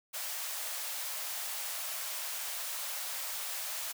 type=high-pass noise; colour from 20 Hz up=white; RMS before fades=-38 dBFS; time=0.13-3.93 s; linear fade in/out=20 ms; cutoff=540 Hz; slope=48 dB/octave; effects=none